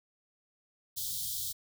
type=band-stop noise; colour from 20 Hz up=white; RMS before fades=-36 dBFS; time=0.96-1.53 s; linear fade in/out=20 ms; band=160 to 3200 Hz; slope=96 dB/octave; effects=none